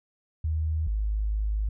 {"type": "tone pair in turn", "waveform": "sine", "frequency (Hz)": [78.7, 52.43], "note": ["D#2", "G#1"], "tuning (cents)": [20, 17], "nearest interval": "perfect fifth", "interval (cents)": 703, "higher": "first", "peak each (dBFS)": -24, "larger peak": "neither", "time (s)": [[0.44, 0.87], [0.87, 1.69]], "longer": "second", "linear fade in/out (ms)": 5, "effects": []}